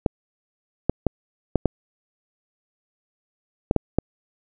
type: clicks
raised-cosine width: 2 ms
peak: -4 dBFS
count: 8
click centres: 0.062 / 0.896 / 1.067 / 1.557 / 1.657 / 3.711 / 3.763 / 3.986 s
effects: none